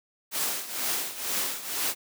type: noise with tremolo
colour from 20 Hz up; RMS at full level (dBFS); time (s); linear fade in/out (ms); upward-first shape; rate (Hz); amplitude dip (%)
white; -27; 0.31-1.95; 50; triangle; 2.1; 80
effects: high-pass 200 Hz 12 dB/octave